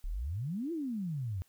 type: exponential two-way sweep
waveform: sine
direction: up then down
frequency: 32.7 to 349.2 to 86.9 Hz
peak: -33 dBFS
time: 0.04-1.42 s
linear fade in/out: 0 ms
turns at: 0.72 s
effects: white hiss -69 dBFS RMS until 1.48 s